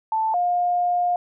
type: tone pair in turn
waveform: sine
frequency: 882 / 709.4 Hz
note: A5 / F5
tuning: +4 / +27 cents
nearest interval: major third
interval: 377 cents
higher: first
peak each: -19 / -18 dBFS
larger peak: second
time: 0.12-0.34 / 0.34-1.16 s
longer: second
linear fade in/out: 2 ms
effects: none